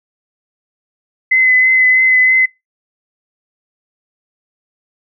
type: tone with vibrato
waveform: sine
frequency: 2033 Hz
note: B6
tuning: 50 cents sharp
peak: -7 dBFS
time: 1.31-2.46 s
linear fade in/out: 10 ms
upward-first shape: triangle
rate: 3.1 Hz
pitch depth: 20 cents each way
effects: noise-tail reverb RT60 0.2 s tail -22 dB re dry